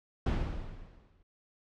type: noise with exponential decay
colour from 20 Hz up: brown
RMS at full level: -26 dBFS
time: 0.26-1.23 s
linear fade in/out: 5 ms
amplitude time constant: 210 ms
effects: low-pass 4000 Hz 12 dB/octave